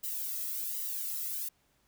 violet noise with flanger, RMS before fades -36 dBFS, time 0.03-1.49 s, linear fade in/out 10 ms, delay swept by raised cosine 1 to 1.56 ms, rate 1.3 Hz, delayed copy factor +0.95, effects pink hiss -71 dBFS RMS until 1.87 s

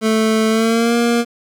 25% pulse tone with pitch glide, 220 to 235.8 Hz, A3 to A#3, 0 to +20 cents, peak -9 dBFS, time 0.01-1.25 s, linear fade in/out 50 ms, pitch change +120 cents, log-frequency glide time 0.49-0.95 s, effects low-pass 11000 Hz 12 dB/octave + 8-bit

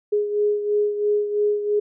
sine beating tone pair, 415.3 / 418.3 Hz, G#4 / G#4, 0 / +12 cents, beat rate 3 Hz, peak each -19 / -26 dBFS, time 0.12-1.8 s, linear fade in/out 10 ms, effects none

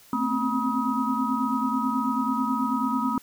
sine tone cluster, 223.7 / 256.5 / 265.7 / 967 / 1263 Hz, A3 / C4 / C4 / B5 / D#6, +29 / -34 / +27 / -37 / +26 cents, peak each -29 dBFS, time 0.13-3.18 s, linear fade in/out 2 ms, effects white hiss -53 dBFS RMS until 3.22 s

